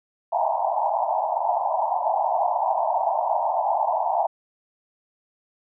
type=band-pass noise; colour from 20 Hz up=pink; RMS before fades=-23 dBFS; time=0.32-4.27 s; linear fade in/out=10 ms; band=640 to 960 Hz; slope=96 dB/octave; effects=none